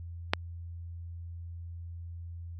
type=click; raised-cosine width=0.3 ms; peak=-7 dBFS; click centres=0.335 s; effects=added 85 Hz sine -39 dBFS peak until 2.59 s